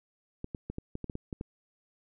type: clicks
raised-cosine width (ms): 3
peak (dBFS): -23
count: 10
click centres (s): 0.444 / 0.548 / 0.7 / 0.784 / 0.954 / 1.043 / 1.098 / 1.154 / 1.328 / 1.411
effects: none